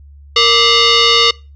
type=tone with frequency modulation; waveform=sine; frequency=354.4 Hz; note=F4; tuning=25 cents sharp; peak=-7 dBFS; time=0.36-1.31 s; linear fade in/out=5 ms; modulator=820 Hz; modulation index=5.5; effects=noise-tail reverb RT60 0.3 s tail -24 dB re dry + added 71 Hz sine -36 dBFS peak until 1.55 s